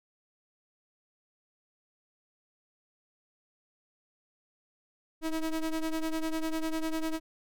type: ring-modulated tone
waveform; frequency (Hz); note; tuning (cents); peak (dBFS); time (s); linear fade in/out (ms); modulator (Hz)
square; 161; E3; -41; -27; 5.21-7.2; 50; 156
effects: none